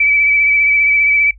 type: tone with vibrato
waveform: sine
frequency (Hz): 2300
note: D7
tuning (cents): -37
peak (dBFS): -9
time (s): 0-1.31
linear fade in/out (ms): 5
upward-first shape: triangle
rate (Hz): 15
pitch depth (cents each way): 28
effects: noise-tail reverb RT60 0.1 s tail -20 dB re dry + added 50 Hz sine -37 dBFS peak until 1.38 s